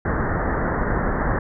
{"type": "low-pass noise", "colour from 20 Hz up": "pink", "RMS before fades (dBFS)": -22, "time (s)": [0.05, 1.39], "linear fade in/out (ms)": 5, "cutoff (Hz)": 1900, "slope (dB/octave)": 96, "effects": []}